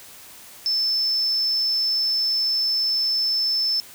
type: tone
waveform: sine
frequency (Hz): 5274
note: E8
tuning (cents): 0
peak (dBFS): -19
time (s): 0.66-3.8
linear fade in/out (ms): 0
effects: white hiss -44 dBFS RMS until 3.94 s